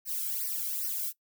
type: noise with flanger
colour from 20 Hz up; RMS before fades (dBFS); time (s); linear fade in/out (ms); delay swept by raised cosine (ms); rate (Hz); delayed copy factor
violet; -33; 0.05-1.13; 50; 0.27 to 1.13; 2.5; -0.95
effects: noise-tail reverb RT60 0.1 s tail -19 dB re dry

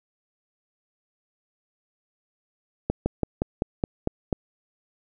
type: slowing click train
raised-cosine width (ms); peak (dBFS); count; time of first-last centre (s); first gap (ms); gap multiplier
2; -9; 8; 2.9-4.328; 160; 1.08
effects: none

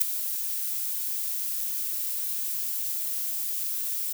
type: noise with ADSR envelope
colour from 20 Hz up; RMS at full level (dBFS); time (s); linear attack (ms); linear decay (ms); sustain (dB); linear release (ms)
violet; -18; 0-4.13; 17; 7; -12; 8
effects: none

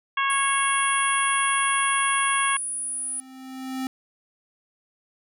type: harmonic tone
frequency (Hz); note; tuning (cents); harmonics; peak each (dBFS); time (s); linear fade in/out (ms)
549; C#5; -17; 2 / 3 / 4 / 5 / 6; -23 / -27 / -29 / -31 / -33; 0.17-2.57; 5
type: tone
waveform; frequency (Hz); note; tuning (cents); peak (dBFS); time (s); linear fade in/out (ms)
sine; 9770; D#9; -33; -27; 0.3-3.2; 0
type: tone with exponential growth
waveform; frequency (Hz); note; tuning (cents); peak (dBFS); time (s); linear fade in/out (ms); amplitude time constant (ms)
square; 261.6; C4; 0; -26; 2.53-3.87; 1; 290
effects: none

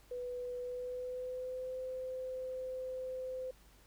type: tone with pitch glide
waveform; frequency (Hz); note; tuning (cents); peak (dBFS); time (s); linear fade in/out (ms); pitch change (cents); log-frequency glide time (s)
sine; 493.9 to 514; B4 to C5; 0 to -31; -38; 0.11-3.51; 5; +69; 0.6-1.8
effects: added 50 Hz sine -62 dBFS peak until 3.86 s + pink hiss -65 dBFS RMS until 3.86 s

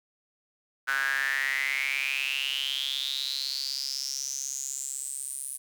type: tone with high-pass filter sweep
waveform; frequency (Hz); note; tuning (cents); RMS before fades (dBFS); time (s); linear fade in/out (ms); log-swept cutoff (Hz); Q
sawtooth; 136; C#3; -33; -31; 0.87-5.58; 20; 1500 to 10000; 9.6
effects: none

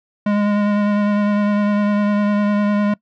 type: tone with vibrato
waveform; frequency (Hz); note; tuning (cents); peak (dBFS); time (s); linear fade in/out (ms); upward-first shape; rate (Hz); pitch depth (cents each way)
square; 206.1; G#3; -13; -15; 0.26-2.94; 5; sine; 9.9; 16
effects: noise-tail reverb RT60 0.1 s tail -22 dB re dry + low-pass 2000 Hz 12 dB/octave

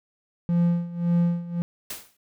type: tone with tremolo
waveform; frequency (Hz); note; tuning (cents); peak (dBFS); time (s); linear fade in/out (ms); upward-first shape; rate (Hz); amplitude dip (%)
triangle; 172.3; F3; -23; -15; 0.49-1.62; 0; sine; 1.8; 85
type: noise with exponential decay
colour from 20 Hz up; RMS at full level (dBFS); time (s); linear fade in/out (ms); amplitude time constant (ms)
white; -30; 1.9-2.17; 5; 57
effects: none

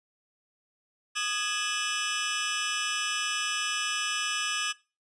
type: tone cluster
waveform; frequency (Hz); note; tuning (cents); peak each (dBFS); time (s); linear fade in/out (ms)
25% pulse; 1228 / 1672 / 2631 / 2974; D#6 / G#6 / E7 / F#7; -23 / +11 / -4 / +8; -30; 1.15-4.73; 20
effects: noise-tail reverb RT60 0.3 s tail -20 dB re dry + resampled to 22050 Hz

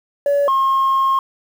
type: tone pair in turn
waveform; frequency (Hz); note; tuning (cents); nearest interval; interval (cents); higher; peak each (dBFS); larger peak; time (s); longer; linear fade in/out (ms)
sine; 569 / 1074.1; C#5 / C6; +45 / +45; major seventh; 1100; second; -11; neither; 0.26-0.48 / 0.48-1.19; second; 2
effects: tanh soft clip ceiling -11 dBFS + 7-bit

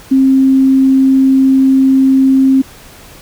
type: tone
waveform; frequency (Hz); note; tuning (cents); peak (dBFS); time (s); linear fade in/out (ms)
sine; 266.3; C4; +31; -5; 0.11-2.62; 10
effects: pink hiss -37 dBFS RMS until 3.21 s

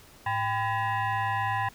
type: tone with frequency modulation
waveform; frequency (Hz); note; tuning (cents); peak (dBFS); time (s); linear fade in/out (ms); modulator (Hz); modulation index
sine; 107.9; A2; -33; -25; 0.26-1.69; 5; 899; 1.8
effects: pink hiss -53 dBFS RMS until 1.74 s

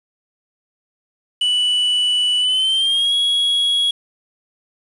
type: tone with pitch glide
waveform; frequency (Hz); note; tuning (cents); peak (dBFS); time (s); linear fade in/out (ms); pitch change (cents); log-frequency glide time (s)
triangle; 2964 to 3327; F#7 to G#7; +2 to +2; -13; 1.41-3.91; 5; +200; 2.39-3.14
effects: resampled to 24000 Hz + 7-bit

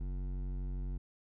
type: tone with hard clipping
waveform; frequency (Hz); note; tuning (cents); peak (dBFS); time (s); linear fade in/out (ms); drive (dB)
sine; 46.25; F#1; 0; -37; 0-0.98; 10; 12
effects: none

